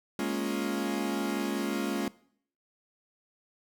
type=chord; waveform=40% pulse; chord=Bb minor seventh; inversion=third; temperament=equal; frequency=207.7 / 233.1 / 277.2 / 349.2 Hz; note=Ab3 / Bb3 / Db4 / F4; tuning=0 / 0 / 0 / 0 cents; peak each=-33 / -36 / -33 / -34 dBFS; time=0.19-2.08 s; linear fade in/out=2 ms; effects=noise-tail reverb RT60 0.6 s tail -20 dB re dry